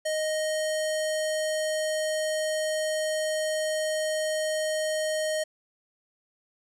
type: tone with low-pass filter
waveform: square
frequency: 622.3 Hz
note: D#5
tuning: in tune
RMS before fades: -28 dBFS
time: 0.05-5.44 s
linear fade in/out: 10 ms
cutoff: 9200 Hz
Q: 1.8
effects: 10-bit